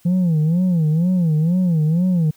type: tone with vibrato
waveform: sine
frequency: 168.2 Hz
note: E3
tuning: 35 cents sharp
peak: -11 dBFS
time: 0.05-2.31 s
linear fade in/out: 10 ms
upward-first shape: sine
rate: 2.1 Hz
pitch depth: 170 cents each way
effects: tanh soft clip ceiling -13 dBFS + white hiss -55 dBFS RMS until 2.36 s